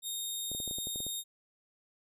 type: tone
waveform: 15% pulse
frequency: 3700 Hz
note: A#7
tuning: 14 cents flat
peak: -28 dBFS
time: 0.02-1.24 s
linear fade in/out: 50 ms
type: clicks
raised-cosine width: 2 ms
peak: -31 dBFS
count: 10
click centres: 0.516 / 0.549 / 0.602 / 0.677 / 0.711 / 0.785 / 0.871 / 0.959 / 1.004 / 1.066 s
effects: none